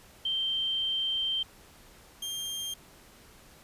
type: tone pair in turn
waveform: sine / sawtooth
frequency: 3136 / 3193 Hz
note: G7 / G7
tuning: 0 / +31 cents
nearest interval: unison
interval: 31 cents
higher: second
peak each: -27 / -30 dBFS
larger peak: first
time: 0.25-1.43 / 2.22-2.74 s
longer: first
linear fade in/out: 5 ms
effects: pink hiss -55 dBFS RMS until 3.63 s + resampled to 32000 Hz